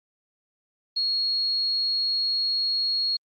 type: tone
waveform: sine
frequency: 4306 Hz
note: C8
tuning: 49 cents sharp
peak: -22 dBFS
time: 0.96-3.17 s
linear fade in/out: 10 ms
effects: Opus 32 kbps